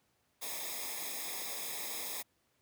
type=noise with comb filter; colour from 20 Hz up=white; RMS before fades=-40 dBFS; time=0.41-2.23 s; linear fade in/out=20 ms; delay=0.68 ms; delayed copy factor=-0.85; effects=pink hiss -75 dBFS RMS until 2.61 s + high-pass 80 Hz 12 dB/octave